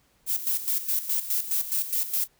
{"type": "noise with tremolo", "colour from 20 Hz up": "violet", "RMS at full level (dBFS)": -25, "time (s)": [0.26, 2.28], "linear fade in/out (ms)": 50, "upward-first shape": "square", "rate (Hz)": 4.8, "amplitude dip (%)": 70, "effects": ["pink hiss -65 dBFS RMS until 2.39 s"]}